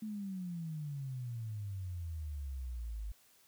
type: exponential sweep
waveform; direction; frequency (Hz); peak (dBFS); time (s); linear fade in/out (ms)
sine; down; 220 to 50.5; -38; 0.02-3.12; 5
effects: white hiss -66 dBFS RMS until 3.47 s